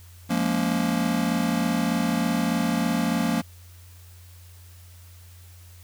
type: chord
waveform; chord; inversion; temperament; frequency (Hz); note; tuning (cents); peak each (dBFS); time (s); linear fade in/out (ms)
square; Bb minor seventh; second; just; 174.81 / 209.8 / 233.1 / 279.7; F3 / Ab3 / Bb3 / Db4; +2 / +18 / 0 / +16; -28 / -30 / -26 / -30; 0.29-3.42; 20
effects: added 88 Hz sine -45 dBFS peak until 5.83 s + white hiss -54 dBFS RMS until 5.83 s